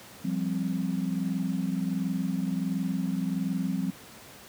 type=chord; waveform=sine; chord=F suspended second; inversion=none; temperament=equal; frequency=174.61 / 196 / 261.6 Hz; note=F3 / G3 / C4; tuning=0 / 0 / 0 cents; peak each=-30 / -30 / -32 dBFS; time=0.24-3.91 s; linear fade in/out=10 ms; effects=pink hiss -48 dBFS RMS until 4.48 s + high-pass 100 Hz 12 dB/octave